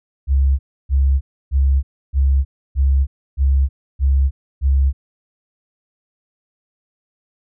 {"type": "tone bursts", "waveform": "sine", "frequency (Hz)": 68, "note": "C#2", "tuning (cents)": -33, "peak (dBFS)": -11, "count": 8, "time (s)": [0.27, 4.93], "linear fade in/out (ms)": 50, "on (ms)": 320, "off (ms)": 300, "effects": []}